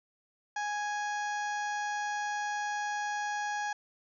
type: harmonic tone with a mistuned harmonic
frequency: 830 Hz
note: G#5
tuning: 1 cent flat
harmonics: 1 / 2 / 3 / 4 / 5 / 6 / 7 / 8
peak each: -33 / -36 / -48 / -50 / -53 / -53 / -49 / -50 dBFS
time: 0.56-3.73 s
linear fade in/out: 5 ms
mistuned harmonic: 5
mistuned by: +42 cents
effects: none